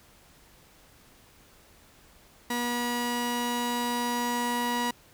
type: tone pair together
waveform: sawtooth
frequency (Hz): 241.2 / 965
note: B3 / B5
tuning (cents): -41 / -40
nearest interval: 2 octaves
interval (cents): 2401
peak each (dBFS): -26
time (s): 2.5-4.91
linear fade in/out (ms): 5
effects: pink hiss -57 dBFS RMS until 5.13 s